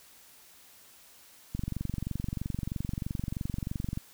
click train, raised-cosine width 5 ms, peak -20 dBFS, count 57, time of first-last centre 1.55-3.974 s, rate 23.1 Hz, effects white hiss -56 dBFS RMS until 4.13 s

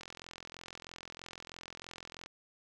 click train, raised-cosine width 0.2 ms, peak -28 dBFS, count 98, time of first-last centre 0.01-2.261 s, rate 43.1 Hz, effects none

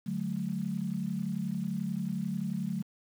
sine chord, D major, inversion none, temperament equal with one note detuned, 146.83 / 185 / 216.3 Hz, D3 / F#3 / A3, 0 / 0 / -29 cents, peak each -38 / -33 / -35 dBFS, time 0.06-2.83 s, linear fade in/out 10 ms, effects 9-bit

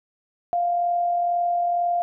sine tone with amplitude modulation, 698.5 Hz, F5, in tune, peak -18 dBFS, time 0.53-2.02 s, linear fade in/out 0 ms, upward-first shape sine, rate 42.1 Hz, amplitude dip 30%, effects none

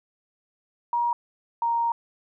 sine tone pair in turn, 950 / 933.1 Hz, A#5 / A#5, +33 / +1 cents, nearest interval unison, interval 32 cents, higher first, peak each -21 / -21 dBFS, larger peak neither, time 0.93-1.13 / 1.62-1.92 s, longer second, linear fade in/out 2 ms, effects none

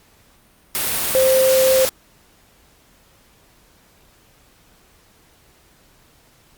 sine tone in noise, 523.3 Hz, C5, in tune, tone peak -12 dBFS, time 1.15-1.85 s, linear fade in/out 0 ms, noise white, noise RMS -21 dBFS, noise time 0.75-1.89 s, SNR +6 dB, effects pink hiss -54 dBFS RMS until 6.57 s + Opus 48 kbps

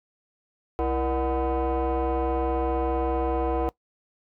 sine tone with frequency modulation, 204.8 Hz, G#3, 24 cents flat, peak -20 dBFS, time 0.79-3.69 s, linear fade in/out 0 ms, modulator 268 Hz, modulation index 2.5, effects noise-tail reverb RT60 0.1 s tail -23 dB re dry + tanh soft clip ceiling -21 dBFS

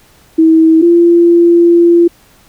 sine tone pair in turn, 322.3 / 342.4 Hz, E4 / F4, -39 / -34 cents, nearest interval minor second, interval 105 cents, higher second, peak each -3 dBFS, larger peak neither, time 0.38-0.82 / 0.82-2.08 s, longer second, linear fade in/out 10 ms, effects pink hiss -46 dBFS RMS until 2.48 s

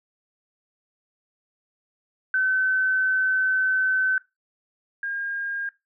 sine tone pair in turn, 1525 / 1615.7 Hz, G6 / G#6, -48 / -48 cents, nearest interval minor second, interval 100 cents, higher second, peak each -19 / -26 dBFS, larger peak first, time 2.34-4.18 / 5.03-5.69 s, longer first, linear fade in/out 2 ms, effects noise-tail reverb RT60 0.2 s tail -19 dB re dry

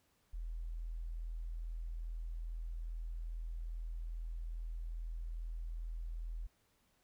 sine tone, 41.2 Hz, E1, in tune, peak -39 dBFS, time 0.33-6.47 s, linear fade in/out 10 ms, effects pink hiss -75 dBFS RMS until 7.03 s

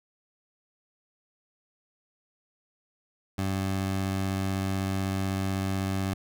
20% pulse tone, 96 Hz, G2, 36 cents flat, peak -22 dBFS, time 3.38-6.14 s, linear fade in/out 5 ms, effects none

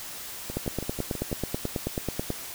two click trains, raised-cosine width 2 ms, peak -20 / -14 dBFS, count 6 / 17, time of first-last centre 0.5-1.316 / 0.57-2.303 s, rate 6.13 / 9.23 Hz, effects white hiss -39 dBFS RMS until 2.54 s

